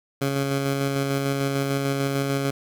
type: tone with tremolo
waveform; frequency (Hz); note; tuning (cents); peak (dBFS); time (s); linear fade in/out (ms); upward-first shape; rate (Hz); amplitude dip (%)
15% pulse; 138.3; C#3; -4; -15; 0.21-2.51; 10; square; 6.7; 25
effects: none